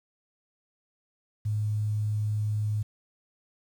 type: tone with quantisation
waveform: sine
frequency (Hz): 106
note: G#2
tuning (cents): +36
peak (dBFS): -25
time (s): 1.45-2.83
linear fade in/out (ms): 10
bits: 9
effects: none